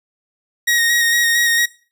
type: tone with vibrato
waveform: sawtooth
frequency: 1877 Hz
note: A#6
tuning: 11 cents sharp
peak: -10 dBFS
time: 0.67-1.66 s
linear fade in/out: 10 ms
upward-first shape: square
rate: 4.4 Hz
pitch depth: 18 cents each way
effects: noise-tail reverb RT60 0.4 s tail -20 dB re dry